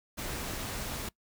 pink noise with ADSR envelope, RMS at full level -35 dBFS, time 0.17-1.09 s, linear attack 24 ms, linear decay 6 ms, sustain -2 dB, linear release 6 ms, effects noise-tail reverb RT60 0.1 s tail -22 dB re dry

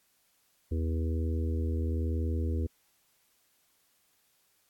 harmonic tone, 81 Hz, E2, 30 cents flat, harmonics 1 / 3 / 4 / 5 / 6, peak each -28 / -38 / -40 / -42 / -44 dBFS, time 0.71-2.67 s, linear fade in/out 10 ms, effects white hiss -70 dBFS RMS until 4.69 s + AAC 64 kbps

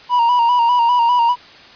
triangle tone with vibrato, 956 Hz, A#5, 43 cents sharp, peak -9 dBFS, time 0.09-1.36 s, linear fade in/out 50 ms, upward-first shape square, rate 5 Hz, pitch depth 45 cents each way, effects white hiss -41 dBFS RMS until 1.75 s + resampled to 11025 Hz

